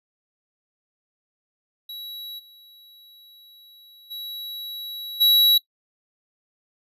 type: tone with level steps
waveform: square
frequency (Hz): 3900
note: B7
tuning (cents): -23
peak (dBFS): -34 / -48 / -32 / -14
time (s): 1.89-5.58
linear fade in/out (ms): 5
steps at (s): 2.38 / 4.1 / 5.2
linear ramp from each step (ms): 20
effects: noise-tail reverb RT60 0.1 s tail -19 dB re dry + resampled to 32000 Hz